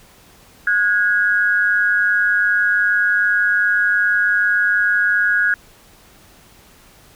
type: tone pair together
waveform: sine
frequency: 1453.6 / 1651 Hz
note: F#6 / G#6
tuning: -31 / -11 cents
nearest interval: major second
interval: 220 cents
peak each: -16 dBFS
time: 0.67-5.54 s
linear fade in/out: 2 ms
effects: pink hiss -48 dBFS RMS until 7.15 s